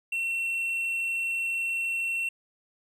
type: tone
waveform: triangle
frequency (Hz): 2713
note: E7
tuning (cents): +49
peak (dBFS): -25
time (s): 0.12-2.29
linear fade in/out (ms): 5
effects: none